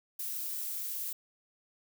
violet noise, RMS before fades -37 dBFS, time 0.19-1.13 s, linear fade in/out 5 ms, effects none

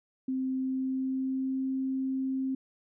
sine tone with pitch glide, 261.3 to 264.5 Hz, C4 to C4, -2 to +19 cents, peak -28 dBFS, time 0.28-2.55 s, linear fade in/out 5 ms, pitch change +21 cents, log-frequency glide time 0.51-1.66 s, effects none

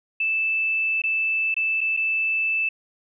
sine tone with dropouts, 2636 Hz, E7, 1 cent flat, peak -20 dBFS, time 0.2-2.69 s, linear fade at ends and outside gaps 5 ms, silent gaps 1.019-1.037 / 1.543-1.565 / 1.808-1.812 / 1.967-1.972 s, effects none

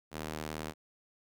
sawtooth tone with high-pass filter, 77.6 Hz, D#2, 4 cents flat, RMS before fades -40 dBFS, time 0.11-0.74 s, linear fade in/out 50 ms, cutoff 180 Hz, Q 0.51, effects none

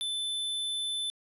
square tone, 3520 Hz, A7, in tune, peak -31 dBFS, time 0.01-1.1 s, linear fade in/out 0 ms, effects resampled to 32000 Hz

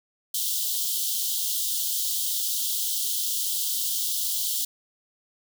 white high-pass noise, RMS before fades -27 dBFS, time 0.34-4.65 s, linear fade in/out 5 ms, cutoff 3000 Hz, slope 96 dB/octave, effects none

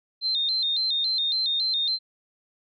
sine tone with vibrato, 3886 Hz, B7, 29 cents flat, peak -22 dBFS, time 0.21-1.99 s, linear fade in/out 50 ms, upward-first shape square, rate 3.6 Hz, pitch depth 98 cents each way, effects none

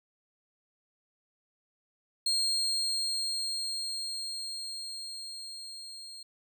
35% pulse tone with level ramp, 4224 Hz, C8, 16 cents sharp, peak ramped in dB -24 to -42 dBFS, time 2.26-6.23 s, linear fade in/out 5 ms, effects none

